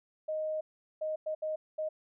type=tone bursts at uneven times; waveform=sine; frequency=622.3 Hz; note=D#5; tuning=in tune; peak=-31 dBFS; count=5; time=0.28-0.61 / 1.01-1.16 / 1.26-1.35 / 1.42-1.56 / 1.78-1.89 s; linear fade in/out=10 ms; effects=none